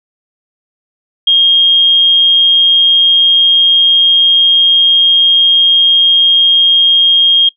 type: tone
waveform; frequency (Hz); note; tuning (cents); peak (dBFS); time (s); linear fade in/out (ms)
sine; 3237; G#7; -45; -4; 1.27-7.49; 5
effects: noise-tail reverb RT60 0.1 s tail -20 dB re dry